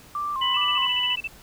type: tone with vibrato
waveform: sine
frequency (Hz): 1116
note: C#6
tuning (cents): +11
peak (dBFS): -25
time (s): 0.15-0.87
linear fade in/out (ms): 2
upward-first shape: square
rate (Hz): 2.4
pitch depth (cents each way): 91
type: harmonic tone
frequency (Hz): 991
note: B5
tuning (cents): +6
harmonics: 1 / 2 / 3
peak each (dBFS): -32 / -34 / -22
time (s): 0.41-1.16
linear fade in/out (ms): 10
type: tone bursts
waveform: sine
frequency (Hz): 2653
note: E7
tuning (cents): +10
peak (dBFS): -26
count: 11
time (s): 0.54-1.275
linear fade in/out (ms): 5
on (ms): 35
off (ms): 35
effects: pink hiss -49 dBFS RMS until 1.42 s